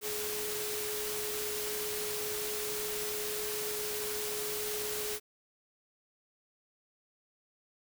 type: tone in noise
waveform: sine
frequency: 422 Hz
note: G#4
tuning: 28 cents sharp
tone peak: -38 dBFS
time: 0.01-5.2 s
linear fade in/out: 50 ms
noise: white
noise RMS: -37 dBFS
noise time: 0.01-5.2 s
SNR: -4 dB
effects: none